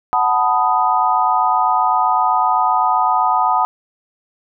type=chord; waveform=sine; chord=B dominant seventh; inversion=second; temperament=equal; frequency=740 / 880 / 987.8 / 1244.5 Hz; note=F#5 / A5 / B5 / D#6; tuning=0 / 0 / 0 / 0 cents; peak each=-18 dBFS; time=0.13-3.65 s; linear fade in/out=0 ms; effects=none